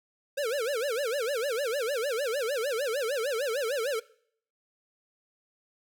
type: tone with vibrato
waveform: square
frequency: 507 Hz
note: B4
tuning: 45 cents sharp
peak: -28 dBFS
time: 0.37-4 s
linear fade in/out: 10 ms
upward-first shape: sine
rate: 6.6 Hz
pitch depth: 260 cents each way
effects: noise-tail reverb RT60 0.6 s tail -21 dB re dry